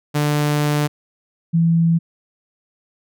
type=tone pair in turn; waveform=sawtooth / sine; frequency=148 / 166.38 Hz; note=D3 / E3; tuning=+14 / +16 cents; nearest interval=major second; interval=202 cents; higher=second; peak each=-12 dBFS; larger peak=neither; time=0.14-0.88 / 1.53-1.99 s; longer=first; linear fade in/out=20 ms; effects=none